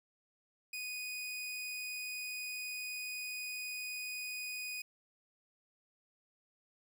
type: tone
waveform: sawtooth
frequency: 2483 Hz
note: D#7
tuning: 4 cents flat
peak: -36 dBFS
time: 0.73-4.82 s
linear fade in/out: 5 ms
effects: none